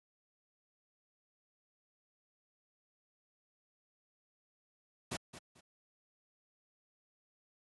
pink noise with echo, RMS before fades -38 dBFS, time 5.11-5.17 s, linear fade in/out 10 ms, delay 220 ms, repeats 2, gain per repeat -12 dB, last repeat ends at 5.61 s, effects high-pass 100 Hz 12 dB/octave + resampled to 24000 Hz

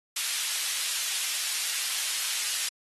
pink high-pass noise, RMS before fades -30 dBFS, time 0.16-2.69 s, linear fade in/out 5 ms, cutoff 2800 Hz, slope 12 dB/octave, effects AAC 32 kbps

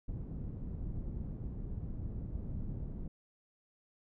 pink low-pass noise, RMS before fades -40 dBFS, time 0.08-3.08 s, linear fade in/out 5 ms, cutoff 200 Hz, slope 12 dB/octave, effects none

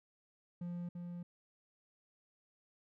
triangle tone with echo, 174.61 Hz, F3, in tune, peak -37 dBFS, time 0.61-0.89 s, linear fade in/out 5 ms, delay 340 ms, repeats 1, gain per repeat -3 dB, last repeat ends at 1.23 s, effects none

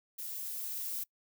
violet noise with level ramp, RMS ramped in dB -41 to -37 dBFS, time 0.18-1.04 s, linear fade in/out 10 ms, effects noise-tail reverb RT60 0.1 s tail -24 dB re dry

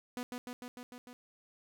sawtooth tone with echo, 246.9 Hz, B3, in tune, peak -33 dBFS, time 0.17-0.23 s, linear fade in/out 0 ms, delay 150 ms, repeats 6, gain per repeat -2 dB, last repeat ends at 1.13 s, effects none

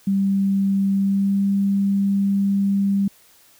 sine tone with pitch glide, 196 to 198.05 Hz, G3 to G3, 0 to +18 cents, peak -16 dBFS, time 0.07-3.08 s, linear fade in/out 5 ms, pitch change +18 cents, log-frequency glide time 0.95-1.43 s, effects white hiss -53 dBFS RMS until 3.59 s

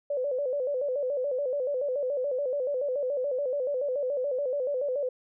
sine tone with vibrato, 540 Hz, C#5, 45 cents flat, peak -26 dBFS, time 0.1-5.09 s, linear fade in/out 5 ms, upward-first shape square, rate 7 Hz, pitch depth 110 cents each way, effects none

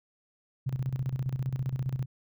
sine tone with tremolo, 130.81 Hz, C3, in tune, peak -26 dBFS, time 0.66-2.06 s, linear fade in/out 10 ms, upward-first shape square, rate 15 Hz, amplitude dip 70%, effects none

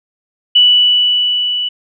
sine tone with level ramp, 2960 Hz, F#7, in tune, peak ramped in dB -4 to -15 dBFS, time 0.55-1.69 s, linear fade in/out 10 ms, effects none

